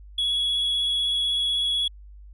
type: tone with vibrato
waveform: sine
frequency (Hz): 3362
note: G#7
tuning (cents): +20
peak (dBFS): -19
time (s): 0.18-1.88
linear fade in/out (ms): 5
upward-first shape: sine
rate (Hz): 16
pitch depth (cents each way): 12
effects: tanh soft clip ceiling -20 dBFS + added 50 Hz sine -42 dBFS peak until 2.33 s